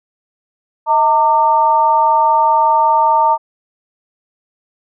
sine tone with amplitude modulation, 911 Hz, A#5, 40 cents flat, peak -5 dBFS, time 0.86-3.38 s, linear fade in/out 50 ms, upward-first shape sine, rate 275 Hz, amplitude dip 80%, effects none

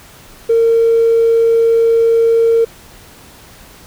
triangle tone with tanh clipping, 458.4 Hz, A#4, 29 cents flat, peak -7 dBFS, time 0.49-2.65 s, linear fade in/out 10 ms, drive 1 dB, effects pink hiss -40 dBFS RMS until 3.86 s

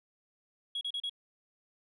sine tone bursts, 3322 Hz, G#7, in tune, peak -31 dBFS, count 4, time 0.75-1.096 s, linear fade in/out 5 ms, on 61 ms, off 34 ms, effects tanh soft clip ceiling -30 dBFS

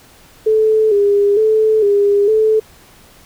sine tone with vibrato, 420.3 Hz, G#4, 21 cents sharp, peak -9 dBFS, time 0.46-2.6 s, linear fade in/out 10 ms, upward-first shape square, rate 1.1 Hz, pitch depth 63 cents each way, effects pink hiss -45 dBFS RMS until 3.25 s

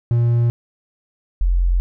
triangle / sine tone pair in turn, 118.4 / 44.04 Hz, A#2 / F1, +27 / +15 cents, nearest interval octave + perfect fourth, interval 1712 cents, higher first, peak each -11 / -13 dBFS, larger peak first, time 0.11-0.5 / 1.41-1.8 s, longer neither, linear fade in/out 0 ms, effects none

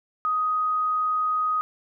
sine tone, 1251 Hz, D#6, 9 cents sharp, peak -21 dBFS, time 0.25-1.61 s, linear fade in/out 0 ms, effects none

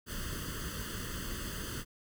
pink noise with comb filter, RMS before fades -39 dBFS, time 0.06-1.85 s, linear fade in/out 50 ms, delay 0.64 ms, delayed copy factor +1, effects none

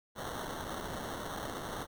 white noise with sample-and-hold, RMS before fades -40 dBFS, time 0.15-1.87 s, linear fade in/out 50 ms, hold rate 2450 Hz, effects none

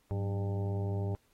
harmonic tone with a mistuned harmonic, 100 Hz, G2, 35 cents sharp, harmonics 1 / 2 / 3 / 4 / 5 / 6 / 7 / 8 / 9, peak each -31 / -41 / -46 / -41 / -53 / -46 / -56 / -49 / -55 dBFS, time 0.11-1.15 s, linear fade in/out 0 ms, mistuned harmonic 2, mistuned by -130 cents, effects pink hiss -71 dBFS RMS until 1.33 s + AAC 48 kbps

